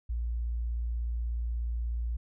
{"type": "tone", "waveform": "sine", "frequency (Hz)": 58.27, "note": "A#1", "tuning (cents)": 0, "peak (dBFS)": -29, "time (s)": [0.09, 2.17], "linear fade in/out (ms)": 10, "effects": []}